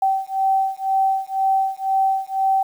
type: beating tone pair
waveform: sine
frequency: 771 / 773 Hz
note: G5 / G5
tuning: -29 / -24 cents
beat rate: 2 Hz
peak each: -20 dBFS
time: 0.02-2.63 s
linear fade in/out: 5 ms
effects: 8-bit